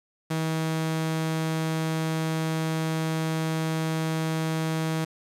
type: tone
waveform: sawtooth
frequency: 160 Hz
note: D#3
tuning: 49 cents sharp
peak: -21 dBFS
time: 0.3-5.05 s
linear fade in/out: 10 ms
effects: resampled to 32000 Hz + 8-bit